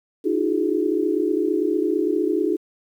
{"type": "tone cluster", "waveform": "sine", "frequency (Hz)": [302.4, 331.4, 366.8, 419.8], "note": ["D#4", "E4", "F#4", "G#4"], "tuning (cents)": [-49, 9, -15, 19], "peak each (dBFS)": -24, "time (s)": [0.24, 2.57], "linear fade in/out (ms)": 20, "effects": ["9-bit"]}